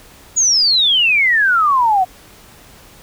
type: exponential sweep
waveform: sine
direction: down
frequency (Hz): 6900 to 717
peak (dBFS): -10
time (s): 0.36-2.05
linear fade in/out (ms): 20
effects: pink hiss -43 dBFS RMS until 3.02 s